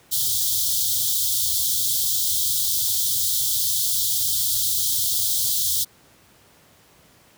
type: band-stop noise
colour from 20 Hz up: white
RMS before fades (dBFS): -22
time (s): 0.11-5.85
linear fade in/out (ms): 20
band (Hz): 130 to 3200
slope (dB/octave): 96
effects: pink hiss -54 dBFS RMS until 7.37 s + high-pass 80 Hz 12 dB/octave